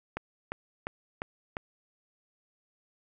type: click train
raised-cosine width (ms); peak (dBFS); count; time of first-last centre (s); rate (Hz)
0.5; -18; 5; 0.17-1.569; 2.86
effects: none